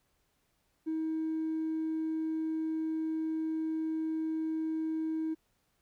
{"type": "tone with hard clipping", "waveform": "sine", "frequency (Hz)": 318.2, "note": "D#4", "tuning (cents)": 39, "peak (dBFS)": -31, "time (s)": [0.86, 5.35], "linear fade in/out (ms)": 20, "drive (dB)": 1, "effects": ["pink hiss -75 dBFS RMS until 5.81 s"]}